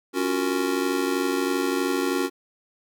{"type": "chord", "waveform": "square", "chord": "Gb major seventh", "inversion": "second", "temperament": "just", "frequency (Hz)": [277.5, 346.9, 370, 462.5], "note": ["Db4", "F4", "Gb4", "Bb4"], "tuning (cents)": [2, -12, 0, -14], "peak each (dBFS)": [-27, -32, -27, -32], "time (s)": [0.13, 2.3], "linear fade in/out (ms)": 50, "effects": []}